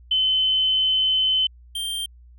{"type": "tone pair in turn", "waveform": ["sine", "square"], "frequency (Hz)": [3052, 3167], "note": ["G7", "G7"], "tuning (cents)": [-47, 17], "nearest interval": "minor second", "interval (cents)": 64, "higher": "second", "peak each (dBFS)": [-17, -26], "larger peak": "first", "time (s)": [[0.11, 1.47], [1.75, 2.06]], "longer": "first", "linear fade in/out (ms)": 5, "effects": ["added 60 Hz sine -45 dBFS peak until 2.38 s"]}